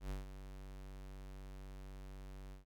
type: tone with ADSR envelope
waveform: square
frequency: 48 Hz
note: G1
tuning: 36 cents flat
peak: -39 dBFS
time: 0-2.65 s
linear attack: 100 ms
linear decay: 150 ms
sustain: -10 dB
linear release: 130 ms
effects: none